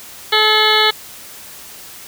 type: harmonic tone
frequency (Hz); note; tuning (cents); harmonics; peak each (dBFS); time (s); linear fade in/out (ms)
430.7; A4; -37; 1 / 2 / 3 / 4 / 5 / 7 / 8 / 9 / 10; -19 / -19 / -19 / -19 / -19 / -19 / -19 / -19 / -19; 0.32-0.91; 10
effects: white hiss -36 dBFS RMS until 2.07 s